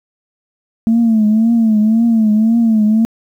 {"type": "tone with vibrato", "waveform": "sine", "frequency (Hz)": 222.3, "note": "A3", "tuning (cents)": 18, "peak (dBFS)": -7, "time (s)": [0.87, 3.05], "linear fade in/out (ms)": 0, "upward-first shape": "triangle", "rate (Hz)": 1.9, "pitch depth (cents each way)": 100, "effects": ["tanh soft clip ceiling -5 dBFS", "8-bit"]}